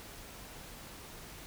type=silence; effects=pink hiss -49 dBFS RMS until 1.46 s